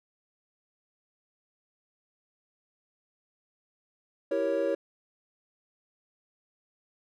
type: chord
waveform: triangle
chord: E diminished seventh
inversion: none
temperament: equal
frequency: 329.6 / 392 / 466.2 / 554.4 Hz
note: E4 / G4 / Bb4 / Db5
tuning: 0 / 0 / 0 / 0 cents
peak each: -31 / -32 / -30 / -26 dBFS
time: 4.31-4.75 s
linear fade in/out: 5 ms
effects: none